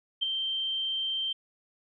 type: tone with ADSR envelope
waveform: sine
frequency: 3136 Hz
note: G7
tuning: in tune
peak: -22 dBFS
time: 0.21-1.33 s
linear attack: 21 ms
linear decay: 6 ms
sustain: -6 dB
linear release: 8 ms
effects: none